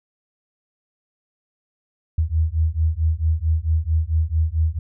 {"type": "beating tone pair", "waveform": "sine", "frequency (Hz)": [77.78, 82.28], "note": ["D#2", "E2"], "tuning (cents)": [0, -3], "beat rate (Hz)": 4.5, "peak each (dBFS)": -20, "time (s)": [2.18, 4.79], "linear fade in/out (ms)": 5, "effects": []}